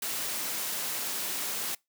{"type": "high-pass noise", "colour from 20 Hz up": "white", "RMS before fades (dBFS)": -33, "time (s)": [0.02, 1.75], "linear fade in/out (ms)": 5, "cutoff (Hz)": 170, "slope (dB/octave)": 12, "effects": ["noise-tail reverb RT60 0.2 s tail -24 dB re dry"]}